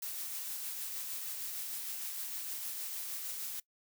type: noise with tremolo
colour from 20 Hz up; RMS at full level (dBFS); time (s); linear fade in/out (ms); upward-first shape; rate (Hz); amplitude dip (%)
blue; -39; 0.02-3.6; 5; triangle; 6.5; 30
effects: noise-tail reverb RT60 0.1 s tail -22 dB re dry